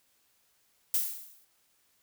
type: noise with exponential decay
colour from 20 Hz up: violet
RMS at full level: -25 dBFS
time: 0.94-1.45 s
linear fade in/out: 2 ms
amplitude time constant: 110 ms
effects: white hiss -70 dBFS RMS until 2.02 s